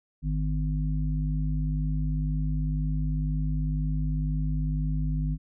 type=harmonic tone; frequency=51 Hz; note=G#1; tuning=31 cents flat; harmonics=1 / 3 / 5; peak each=-27 / -28 / -36 dBFS; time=0.22-5.38 s; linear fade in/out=50 ms; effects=none